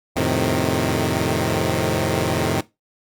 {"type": "chord", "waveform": "10% pulse", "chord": "F dominant seventh", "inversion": "none", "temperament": "equal", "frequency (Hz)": [87.31, 110, 130.81, 155.56], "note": ["F2", "A2", "C3", "Eb3"], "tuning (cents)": [0, 0, 0, 0], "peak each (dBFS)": -16, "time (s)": [0.16, 2.61], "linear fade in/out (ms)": 5, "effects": ["noise-tail reverb RT60 0.2 s tail -18 dB re dry", "Opus 48 kbps"]}